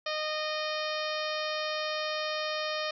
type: harmonic tone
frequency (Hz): 615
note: D#5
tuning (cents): -20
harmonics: 1 / 2 / 3 / 4 / 5 / 6 / 7 / 8 / 9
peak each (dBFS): -34 / -37 / -39 / -40 / -41 / -42 / -42 / -43 / -44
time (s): 0.06-2.91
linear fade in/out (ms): 5
effects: none